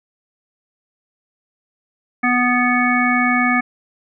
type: harmonic tone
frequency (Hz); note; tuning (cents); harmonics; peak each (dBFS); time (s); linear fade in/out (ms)
246.9; B3; 0; 1 / 3 / 5 / 7 / 9; -18 / -22 / -21 / -21 / -19; 2.23-3.61; 10
effects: none